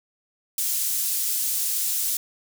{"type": "high-pass noise", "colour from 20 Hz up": "pink", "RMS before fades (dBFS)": -25, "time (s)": [0.58, 2.17], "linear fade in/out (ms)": 2, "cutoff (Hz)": 8100, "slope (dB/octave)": 12, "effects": []}